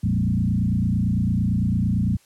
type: tone with frequency modulation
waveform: sine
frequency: 150 Hz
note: D3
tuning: 37 cents sharp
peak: -18 dBFS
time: 0.03-2.17 s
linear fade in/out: 10 ms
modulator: 28.9 Hz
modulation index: 2.6
effects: white hiss -58 dBFS RMS until 2.25 s + low-pass 11000 Hz 12 dB/octave